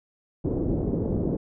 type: low-pass noise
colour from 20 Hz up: white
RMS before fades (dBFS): -26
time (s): 0.44-1.37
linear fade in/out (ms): 10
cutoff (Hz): 410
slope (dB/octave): 24
effects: none